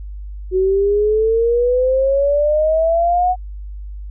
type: exponential sweep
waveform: sine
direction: up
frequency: 369.3 to 740 Hz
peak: -12 dBFS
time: 0.51-3.36 s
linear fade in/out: 50 ms
effects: added 50 Hz sine -27 dBFS peak until 4.1 s